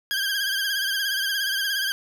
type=tone with vibrato; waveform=20% pulse; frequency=1603 Hz; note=G6; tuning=38 cents sharp; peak=-18 dBFS; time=0.11-1.92 s; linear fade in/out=0 ms; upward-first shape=sine; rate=17 Hz; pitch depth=64 cents each way; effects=none